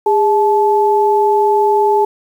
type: tone pair together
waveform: sine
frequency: 409.2 / 865.7 Hz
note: G#4 / A5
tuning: -26 / -28 cents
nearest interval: octave + minor second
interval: 1298 cents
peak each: -12 dBFS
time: 0.06-2.05 s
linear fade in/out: 5 ms
effects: 7-bit